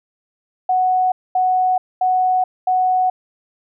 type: tone bursts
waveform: sine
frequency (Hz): 740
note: F#5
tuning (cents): 0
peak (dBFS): -13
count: 4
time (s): 0.69-3.1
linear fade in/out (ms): 5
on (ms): 430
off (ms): 230
effects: none